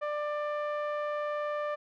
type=tone with low-pass filter; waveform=sawtooth; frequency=593 Hz; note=D5; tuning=17 cents sharp; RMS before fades=-33 dBFS; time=0.01-1.76 s; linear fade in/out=20 ms; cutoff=1500 Hz; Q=1.2; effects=none